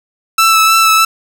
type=tone with vibrato; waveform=sawtooth; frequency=1318.5 Hz; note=E6; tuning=in tune; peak=-3 dBFS; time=0.38-1.05 s; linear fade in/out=5 ms; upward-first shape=sine; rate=3.2 Hz; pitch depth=17 cents each way; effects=none